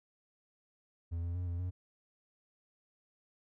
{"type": "tone with pitch steps", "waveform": "triangle", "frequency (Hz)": [84.5, 86.1, 89.5, 86.4, 90.5], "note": ["E2", "F2", "F2", "F2", "F#2"], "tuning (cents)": [43, -24, 43, -18, -38], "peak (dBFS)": -32, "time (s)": [1.11, 1.71], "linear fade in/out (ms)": 20, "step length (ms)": 120, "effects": []}